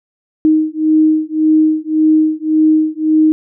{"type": "beating tone pair", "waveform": "sine", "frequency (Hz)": [311.1, 312.9], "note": ["D#4", "D#4"], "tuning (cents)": [0, 10], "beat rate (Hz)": 1.8, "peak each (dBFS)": -12, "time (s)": [0.45, 3.32], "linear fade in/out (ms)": 0, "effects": []}